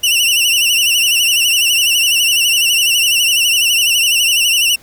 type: tone with vibrato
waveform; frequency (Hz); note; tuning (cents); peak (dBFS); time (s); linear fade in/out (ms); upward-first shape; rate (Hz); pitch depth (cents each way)
sawtooth; 2830; F7; +22; -7; 0.03-4.76; 10; sine; 12; 95
effects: pink hiss -45 dBFS RMS until 4.82 s